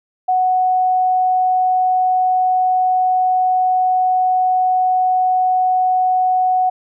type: tone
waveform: sine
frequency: 740 Hz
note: F#5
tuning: in tune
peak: -12 dBFS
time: 0.28-6.7 s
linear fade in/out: 10 ms
effects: none